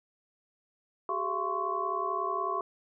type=tone cluster; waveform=sine; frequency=381.8 / 418 / 681 / 1043 / 1114 Hz; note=G4 / G#4 / F5 / C6 / C#6; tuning=-46 / +11 / -44 / -6 / +8 cents; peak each=-37 / -40 / -37 / -34 / -32 dBFS; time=1.09-2.61 s; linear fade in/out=2 ms; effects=none